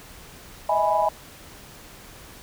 sine chord, E major seventh, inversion third, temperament equal with one note detuned, 622.3 / 648.3 / 830.6 / 987.8 Hz, D#5 / E5 / G#5 / B5, 0 / -29 / 0 / 0 cents, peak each -26 / -25 / -22 / -24 dBFS, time 0.69-1.09 s, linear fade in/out 5 ms, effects pink hiss -45 dBFS RMS until 2.42 s

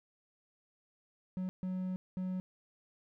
triangle tone bursts at uneven times, 185 Hz, F#3, in tune, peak -32 dBFS, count 3, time 1.37-1.49 / 1.63-1.96 / 2.17-2.4 s, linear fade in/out 0 ms, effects none

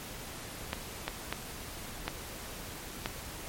clicks, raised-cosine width 0.3 ms, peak -15 dBFS, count 5, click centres 0.731 / 1.08 / 1.326 / 2.08 / 3.059 s, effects pink hiss -43 dBFS RMS until 3.48 s + MP3 64 kbps

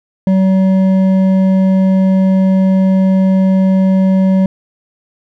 sine tone with hard clipping, 189.8 Hz, F#3, 44 cents sharp, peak -9 dBFS, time 0.27-4.46 s, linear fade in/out 2 ms, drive 7 dB, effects none

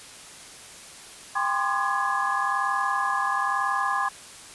sine tone cluster, 798 / 1026 / 1067 / 1204 / 1678 Hz, G5 / C6 / C6 / D6 / G#6, +31 / -34 / +34 / +43 / +17 cents, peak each -29 dBFS, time 1.35-4.09 s, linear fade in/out 10 ms, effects white hiss -44 dBFS RMS until 4.54 s + resampled to 24000 Hz

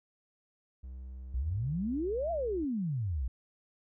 triangle tone, 64.1 Hz, C2, 35 cents flat, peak -39 dBFS, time 0.83-2.65 s, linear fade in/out 10 ms
sine exponential two-way sweep, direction up then down, 57 to 698.5 to 57 Hz, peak -30 dBFS, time 1.34-3.28 s, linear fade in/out 5 ms, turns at 2.31 s
effects none

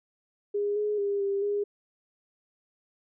sine tone with pitch steps, 409.4 / 419.1 / 402.9 / 397.1 / 409.1 Hz, G#4 / G#4 / G4 / G4 / G#4, -25 / +16 / +48 / +22 / -26 cents, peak -25 dBFS, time 0.54-1.64 s, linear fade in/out 10 ms, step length 220 ms, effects none

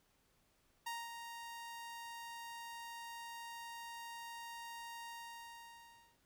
sawtooth tone with ADSR envelope, 932.3 Hz, A#5, in tune, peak -36 dBFS, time 0.86-6.18 s, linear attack 8 ms, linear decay 220 ms, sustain -7 dB, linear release 1100 ms, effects pink hiss -75 dBFS RMS until 6.25 s

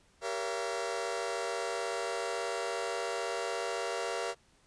sawtooth chord, G diminished seventh, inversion none, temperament just, 392 / 470.4 / 564.5 / 677.4 Hz, G4 / Bb4 / Db5 / Fb5, 0 / +16 / +31 / +47 cents, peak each -36 / -33 / -36 / -34 dBFS, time 0.21-4.35 s, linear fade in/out 50 ms, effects pink hiss -66 dBFS RMS until 4.66 s + resampled to 22050 Hz

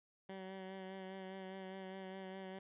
15% pulse tone with vibrato, 190 Hz, F#3, 46 cents sharp, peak -40 dBFS, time 0.29-2.59 s, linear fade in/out 5 ms, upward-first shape sine, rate 4.9 Hz, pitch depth 24 cents each way, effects resampled to 8000 Hz

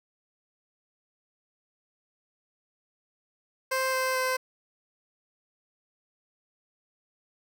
15% pulse tone with pitch steps, 523.3 / 519.4 / 515.5 Hz, C5 / C5 / C5, 0 / -13 / -26 cents, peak -19 dBFS, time 3.71-4.37 s, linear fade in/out 10 ms, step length 220 ms, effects none

